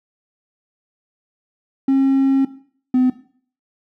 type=tone pair in turn; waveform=triangle; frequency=270 / 254.4 Hz; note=C#4 / C4; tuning=-45 / -48 cents; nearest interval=minor second; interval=103 cents; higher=first; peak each=-9 dBFS; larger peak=neither; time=1.88-2.45 / 2.94-3.1 s; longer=first; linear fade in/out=5 ms; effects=noise-tail reverb RT60 0.5 s tail -17 dB re dry + tanh soft clip ceiling -7 dBFS